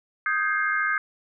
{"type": "chord", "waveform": "sine", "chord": "Ab major seventh", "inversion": "second", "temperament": "equal with one note detuned", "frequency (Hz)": [1244.5, 1568, 1661.2, 2115], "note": ["Eb6", "G6", "Ab6", "C7"], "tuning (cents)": [0, 0, 0, 18], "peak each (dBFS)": [-27, -25, -30, -29], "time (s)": [0.26, 0.98], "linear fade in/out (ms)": 2, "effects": []}